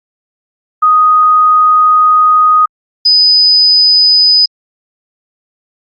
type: tone pair in turn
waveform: sine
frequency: 1246 / 4994 Hz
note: D#6 / D#8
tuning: +2 / +6 cents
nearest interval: 2 octaves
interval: 2404 cents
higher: second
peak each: -4 dBFS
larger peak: neither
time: 0.82-2.66 / 3.05-4.46 s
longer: first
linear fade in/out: 10 ms
effects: Opus 48 kbps